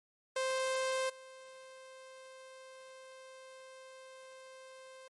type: tone with level steps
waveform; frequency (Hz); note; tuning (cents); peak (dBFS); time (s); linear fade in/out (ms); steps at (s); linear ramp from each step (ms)
sawtooth; 523.3; C5; 0; -28 / -47; 0.36-5.08; 5; 1.09; 10
effects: MP3 48 kbps